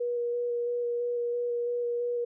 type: tone with vibrato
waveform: sine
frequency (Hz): 480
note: B4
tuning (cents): -49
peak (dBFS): -27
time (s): 0-2.25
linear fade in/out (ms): 10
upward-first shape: square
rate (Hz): 3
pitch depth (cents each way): 10
effects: none

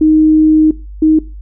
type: tone pair in turn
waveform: sine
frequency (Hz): 311.1 / 312.9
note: D#4 / D#4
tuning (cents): 0 / +10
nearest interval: unison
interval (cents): 10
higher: second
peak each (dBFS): -5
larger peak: neither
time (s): 0.01-0.71 / 1.02-1.19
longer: first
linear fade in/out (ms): 5
effects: noise-tail reverb RT60 0.3 s tail -20 dB re dry + added 50 Hz sine -26 dBFS peak until 1.41 s

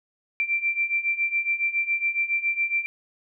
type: beating tone pair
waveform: sine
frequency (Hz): 2349 / 2356.2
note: D7 / D7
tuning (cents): 0 / +5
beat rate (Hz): 7.2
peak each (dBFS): -27 / -24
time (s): 0.4-2.86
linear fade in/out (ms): 0
effects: none

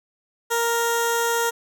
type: tone with notch filter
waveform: 10% pulse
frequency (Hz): 466.2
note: A#4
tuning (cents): 0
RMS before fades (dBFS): -22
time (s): 0.5-1.51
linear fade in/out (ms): 20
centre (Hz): 2400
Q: 1.2
effects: none

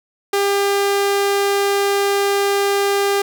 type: tone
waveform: sawtooth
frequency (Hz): 400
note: G4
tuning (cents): +35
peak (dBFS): -11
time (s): 0.33-3.22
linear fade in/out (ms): 5
effects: none

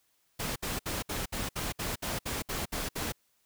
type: noise bursts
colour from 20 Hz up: pink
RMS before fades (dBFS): -34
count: 12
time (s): 0.39-3.123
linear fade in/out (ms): 10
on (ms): 170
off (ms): 63
effects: white hiss -72 dBFS RMS until 3.45 s

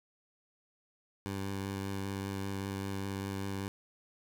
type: tone with vibrato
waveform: 15% pulse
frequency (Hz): 98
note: G2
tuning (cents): 0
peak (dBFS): -29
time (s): 1.26-3.68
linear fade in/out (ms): 0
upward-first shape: triangle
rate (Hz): 5.1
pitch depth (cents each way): 17
effects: 10-bit

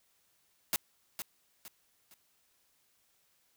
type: noise with echo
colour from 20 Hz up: white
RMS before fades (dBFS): -30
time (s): 0.73-0.76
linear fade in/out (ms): 0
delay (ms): 460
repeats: 3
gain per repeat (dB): -9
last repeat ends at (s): 2.14
effects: white hiss -72 dBFS RMS until 3.56 s

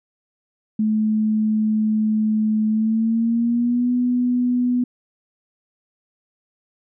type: tone with pitch glide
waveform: sine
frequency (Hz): 216 to 246.7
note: A3 to B3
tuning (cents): -32 to -2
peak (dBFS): -16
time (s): 0.79-4.84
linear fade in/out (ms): 5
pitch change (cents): +230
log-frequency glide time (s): 2.68-3.91
effects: none

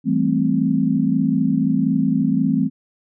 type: chord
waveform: sine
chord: A minor seventh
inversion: second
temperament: equal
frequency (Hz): 164.81 / 196 / 220 / 261.6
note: E3 / G3 / A3 / C4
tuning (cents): 0 / 0 / 0 / 0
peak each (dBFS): -22 / -22 / -21 / -19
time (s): 0.04-2.7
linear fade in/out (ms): 50
effects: none

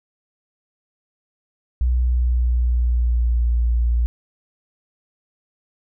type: tone with pitch glide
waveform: sine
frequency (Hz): 61.7 to 58.85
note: B1 to A#1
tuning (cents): -1 to +17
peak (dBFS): -15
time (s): 1.81-4.06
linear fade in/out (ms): 0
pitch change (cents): -82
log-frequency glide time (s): 1.92-3.45
effects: none

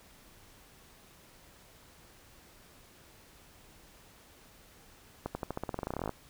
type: accelerating click train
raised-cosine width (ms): 1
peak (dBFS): -20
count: 20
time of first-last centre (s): 5.26-6.093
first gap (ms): 90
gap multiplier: 0.91
effects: pink hiss -58 dBFS RMS until 6.29 s

